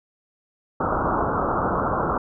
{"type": "low-pass noise", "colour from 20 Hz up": "white", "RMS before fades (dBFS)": -23, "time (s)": [0.8, 2.18], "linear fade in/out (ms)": 5, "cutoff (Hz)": 1400, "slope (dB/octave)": 96, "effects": []}